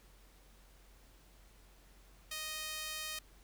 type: tone with high-pass filter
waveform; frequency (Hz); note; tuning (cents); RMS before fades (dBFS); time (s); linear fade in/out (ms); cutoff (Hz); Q
sawtooth; 622.3; D#5; 0; -42; 2.31-3.19; 5; 2400; 0.72
effects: added 46 Hz sine -60 dBFS peak until 3.43 s + pink hiss -65 dBFS RMS until 3.43 s